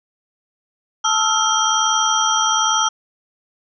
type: tone cluster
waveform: sine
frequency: 876 / 1288 / 1369 / 3194 / 5820 Hz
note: A5 / E6 / F6 / G7 / F#8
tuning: -8 / -41 / -35 / +32 / -29 cents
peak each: -21 dBFS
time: 1.04-2.89 s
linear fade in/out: 10 ms
effects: none